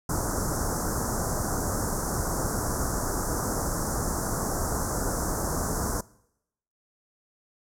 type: band-stop noise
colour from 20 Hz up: pink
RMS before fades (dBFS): -28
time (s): 0.09-6.01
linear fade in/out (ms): 5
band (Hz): 1500 to 5600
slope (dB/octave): 48
effects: noise-tail reverb RT60 0.8 s tail -22 dB re dry + low-pass 12000 Hz 12 dB/octave